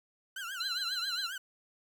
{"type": "tone with vibrato", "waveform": "30% pulse", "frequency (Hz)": 1480, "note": "F#6", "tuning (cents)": 0, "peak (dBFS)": -35, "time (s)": [0.36, 1.38], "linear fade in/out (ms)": 5, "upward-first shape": "triangle", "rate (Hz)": 7.4, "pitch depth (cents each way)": 190}
{"type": "tone with tremolo", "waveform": "sine", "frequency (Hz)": 4059, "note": "B7", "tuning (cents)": 47, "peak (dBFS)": -31, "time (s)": [0.6, 1.27], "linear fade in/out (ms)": 5, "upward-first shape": "sine", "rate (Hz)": 19, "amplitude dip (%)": 50}
{"effects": ["10-bit"]}